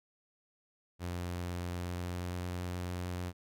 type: tone with pitch glide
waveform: sawtooth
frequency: 88.2 to 89.33 Hz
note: F2 to F2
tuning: +18 to +40 cents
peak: -32 dBFS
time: 0.99-3.33 s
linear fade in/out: 50 ms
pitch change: +22 cents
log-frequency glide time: 1.73-2.47 s
effects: none